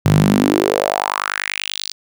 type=tone with high-pass filter sweep; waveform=sawtooth; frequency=50.1 Hz; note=G1; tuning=38 cents sharp; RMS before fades=-17 dBFS; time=0.05-1.92 s; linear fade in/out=5 ms; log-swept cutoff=120 to 4800 Hz; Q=3.9; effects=none